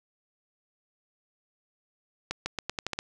accelerating click train, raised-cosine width 0.2 ms, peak -13 dBFS, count 8, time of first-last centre 2.31-2.989 s, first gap 150 ms, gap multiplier 0.85, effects none

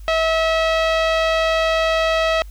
sawtooth tone with low-pass filter, 647 Hz, E5, 32 cents flat, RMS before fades -18 dBFS, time 0.08-2.42 s, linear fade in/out 0 ms, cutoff 3500 Hz, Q 1.3, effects added 50 Hz sine -33 dBFS peak until 2.5 s + white hiss -54 dBFS RMS until 2.5 s

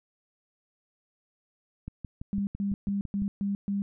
click train, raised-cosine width 5 ms, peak -24 dBFS, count 9, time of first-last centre 1.88-3.22 s, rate 5.97 Hz
sine tone bursts, 200 Hz, G3, 35 cents sharp, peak -26 dBFS, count 6, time 2.33-3.82 s, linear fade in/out 0 ms, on 140 ms, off 130 ms
effects none

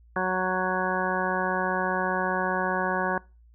harmonic tone, 185 Hz, F#3, in tune, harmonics 1 / 2 / 3 / 4 / 5 / 6 / 8 / 9, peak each -32 / -32 / -32 / -32 / -32 / -32 / -32 / -32 dBFS, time 0.16-3.18 s, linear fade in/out 2 ms, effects noise-tail reverb RT60 0.3 s tail -23 dB re dry + added 58 Hz sine -52 dBFS peak until 3.54 s

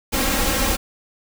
pink noise with comb filter, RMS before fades -20 dBFS, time 0.12-0.77 s, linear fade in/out 20 ms, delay 3.7 ms, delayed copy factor +0.85, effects none

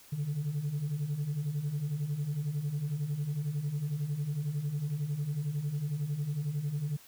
sine beating tone pair, 138.59 / 149.59 Hz, C#3 / D3, 0 / +32 cents, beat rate 11 Hz, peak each -35 / -30 dBFS, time 0.12-6.97 s, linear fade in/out 10 ms, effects tanh soft clip ceiling -27 dBFS + white hiss -56 dBFS RMS until 7.07 s

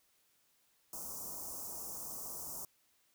white band-stop noise, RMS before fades -44 dBFS, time 0.93-2.65 s, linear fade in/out 2 ms, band 1200 to 5500 Hz, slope 48 dB/octave, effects white hiss -73 dBFS RMS until 3.14 s

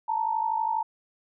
sine tone pair together, 880 / 932.3 Hz, A5 / A#5, 0 / 0 cents, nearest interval minor second, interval 100 cents, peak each -26 / -28 dBFS, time 0.08-0.83 s, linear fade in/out 10 ms, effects none

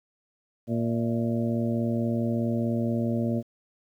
harmonic tone with a mistuned harmonic, 116.54 Hz, A#2, in tune, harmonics 1 / 2 / 3 / 4 / 5 / 6, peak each -29 / -26 / -34 / -38 / -34 / -41 dBFS, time 0.67-3.43 s, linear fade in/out 50 ms, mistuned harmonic 6, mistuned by -81 cents, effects 10-bit

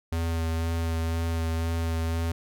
square tone with vibrato, 82.41 Hz, E2, in tune, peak -26 dBFS, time 0.12-2.32 s, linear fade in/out 5 ms, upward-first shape sine, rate 2 Hz, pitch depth 15 cents each way, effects none

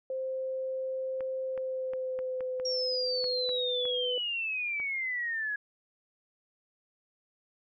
sine tone with pitch glide, 523.3 to 495.9 Hz, C5 to B4, 0 to +7 cents, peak -31 dBFS, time 0.1-4.18 s, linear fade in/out 2 ms, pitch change -93 cents, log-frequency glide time 1.43-3.91 s
clicks, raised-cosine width 0.5 ms, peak -30 dBFS, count 10, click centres 1.207 / 1.577 / 1.935 / 2.19 / 2.407 / 2.599 / 3.242 / 3.492 / 3.854 / 4.8 s
sine exponential sweep, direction down, 5620 to 1661.2 Hz, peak -30 dBFS, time 2.65-5.56 s, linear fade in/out 5 ms
effects none

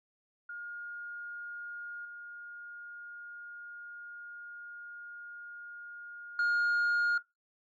sine tone with level steps, 1423 Hz, F6, 32 cents sharp, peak -39 / -43 / -23 dBFS, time 0.49-7.18 s, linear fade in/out 5 ms, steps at 2.05 / 6.39 s, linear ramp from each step 2 ms, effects noise-tail reverb RT60 0.2 s tail -20 dB re dry + tanh soft clip ceiling -25 dBFS

